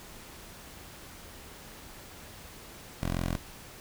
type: tone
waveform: 10% pulse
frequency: 43.65 Hz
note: F1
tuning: in tune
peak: -21 dBFS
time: 3.03-3.37 s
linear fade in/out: 0 ms
effects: pink hiss -48 dBFS RMS until 3.8 s